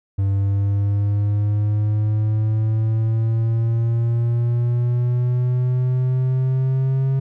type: exponential sweep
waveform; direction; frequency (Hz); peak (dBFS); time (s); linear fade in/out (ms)
triangle; up; 97.9 to 134.7; -14; 0.18-7.2; 10
effects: none